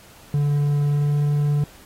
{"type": "tone with pitch glide", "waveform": "triangle", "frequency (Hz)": [145.1, 146.19], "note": ["D3", "D3"], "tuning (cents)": [-21, -8], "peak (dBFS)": -15, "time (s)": [0.34, 1.64], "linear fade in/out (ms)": 2, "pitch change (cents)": 13, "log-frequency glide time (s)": [0.89, 1.2], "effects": ["pink hiss -48 dBFS RMS until 1.85 s", "AAC 48 kbps"]}